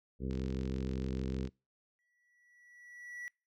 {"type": "harmonic tone", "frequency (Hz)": 65.41, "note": "C2", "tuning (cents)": 0, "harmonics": [1, 2, 3, 4, 5, 6, 7, 8], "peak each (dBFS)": [-38, -41, -40, -44, -48, -46, -48, -57], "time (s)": [0.19, 1.5], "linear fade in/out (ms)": 50}
{"type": "click train", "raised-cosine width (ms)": 0.2, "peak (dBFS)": -33, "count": 55, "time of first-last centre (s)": [0.31, 1.474], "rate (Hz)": 46.4}
{"type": "tone with exponential growth", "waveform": "triangle", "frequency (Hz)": 1946, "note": "B6", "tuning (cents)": -26, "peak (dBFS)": -38, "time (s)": [1.99, 3.28], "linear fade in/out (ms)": 0, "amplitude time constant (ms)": 280}
{"effects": ["noise-tail reverb RT60 0.3 s tail -26 dB re dry"]}